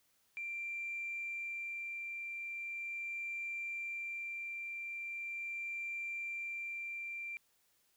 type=tone with tremolo; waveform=sine; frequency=2363 Hz; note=D7; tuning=10 cents sharp; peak=-37 dBFS; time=0.37-7.37 s; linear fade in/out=0 ms; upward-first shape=sine; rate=0.4 Hz; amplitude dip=25%; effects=tanh soft clip ceiling -33 dBFS + white hiss -74 dBFS RMS until 7.96 s